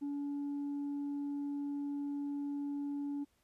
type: tone with tanh clipping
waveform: sine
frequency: 285.5 Hz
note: D4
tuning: 49 cents flat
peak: -36 dBFS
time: 0.01-3.25 s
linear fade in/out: 20 ms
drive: 1 dB
effects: pink hiss -75 dBFS RMS until 3.43 s + resampled to 32000 Hz